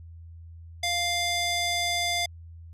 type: tone with band-pass filter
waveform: square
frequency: 698.5 Hz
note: F5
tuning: in tune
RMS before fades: -27 dBFS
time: 0.83-2.26 s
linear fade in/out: 5 ms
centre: 4200 Hz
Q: 0.86
effects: added 83 Hz sine -42 dBFS peak until 2.73 s + resampled to 32000 Hz